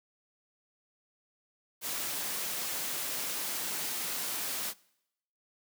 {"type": "noise", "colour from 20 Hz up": "white", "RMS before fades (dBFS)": -35, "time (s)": [1.81, 4.74], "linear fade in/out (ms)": 50, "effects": ["noise-tail reverb RT60 0.8 s tail -23 dB re dry", "high-pass 150 Hz 12 dB/octave"]}